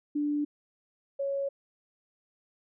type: tone pair in turn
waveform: sine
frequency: 293.7 / 554.4 Hz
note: D4 / C#5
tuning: 0 / 0 cents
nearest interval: major seventh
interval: 1100 cents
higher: second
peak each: -26 / -28 dBFS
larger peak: first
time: 0.15-0.45 / 1.19-1.49 s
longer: neither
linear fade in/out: 10 ms
effects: none